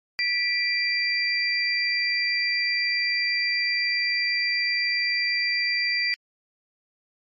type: tone cluster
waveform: sine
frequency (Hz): 1966 / 2361 / 4727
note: B6 / D7 / D8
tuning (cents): -8 / +9 / +10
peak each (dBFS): -26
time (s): 0.19-6.14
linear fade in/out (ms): 0
effects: MP3 64 kbps